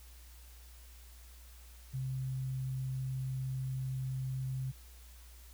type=tone with sample-and-hold; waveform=sine; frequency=131.1 Hz; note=C3; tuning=4 cents sharp; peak=-34 dBFS; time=1.93-4.72 s; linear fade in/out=20 ms; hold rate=11025 Hz; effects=added 60 Hz sine -52 dBFS peak until 5.53 s + white hiss -60 dBFS RMS until 5.53 s